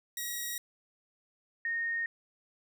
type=tone pair in turn; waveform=5% pulse / sine; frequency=1904 / 1848.7 Hz; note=A#6 / A#6; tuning=+36 / -15 cents; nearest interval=minor second; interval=51 cents; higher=first; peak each=-24 / -30 dBFS; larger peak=first; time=0.17-0.58 / 1.65-2.06 s; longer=neither; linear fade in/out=2 ms; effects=none